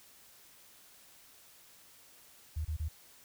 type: tone bursts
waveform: sine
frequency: 77.78 Hz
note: D#2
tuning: in tune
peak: -32 dBFS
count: 3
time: 2.56-2.886 s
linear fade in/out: 10 ms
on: 90 ms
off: 28 ms
effects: white hiss -59 dBFS RMS until 3.24 s